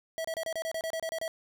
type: tone bursts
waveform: square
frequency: 650 Hz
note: E5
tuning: 24 cents flat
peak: -32 dBFS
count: 12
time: 0.18-1.279 s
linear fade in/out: 0 ms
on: 65 ms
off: 29 ms
effects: none